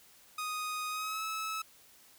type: tone with pitch glide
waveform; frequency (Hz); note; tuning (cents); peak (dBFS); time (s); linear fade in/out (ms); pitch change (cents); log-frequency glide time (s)
sawtooth; 1244.5 to 1299.6; D#6 to E6; 0 to -25; -31; 0.38-1.62; 5; +75; 0.9-1.23
effects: white hiss -60 dBFS RMS until 2.18 s